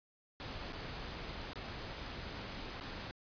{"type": "noise with dropouts", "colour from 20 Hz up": "pink", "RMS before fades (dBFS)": -44, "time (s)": [0.4, 3.11], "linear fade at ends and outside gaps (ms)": 0, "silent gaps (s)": [[0.724, 0.73], [1.533, 1.557], [2.8, 2.809]], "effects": ["resampled to 11025 Hz"]}